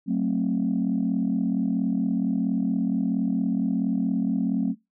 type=chord; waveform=sine; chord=F# diminished; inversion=none; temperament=just; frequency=185 / 222 / 266.4 Hz; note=F#3 / A3 / C4; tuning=0 / +16 / +31 cents; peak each=-25 / -25 / -25 dBFS; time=0.06-4.75 s; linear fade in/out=50 ms; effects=noise-tail reverb RT60 0.2 s tail -24 dB re dry + tanh soft clip ceiling -15 dBFS